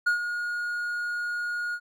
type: tone with ADSR envelope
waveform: triangle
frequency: 1437 Hz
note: F6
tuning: 49 cents sharp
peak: -17 dBFS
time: 0.06-1.8 s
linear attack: 12 ms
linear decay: 110 ms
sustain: -9 dB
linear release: 62 ms
effects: none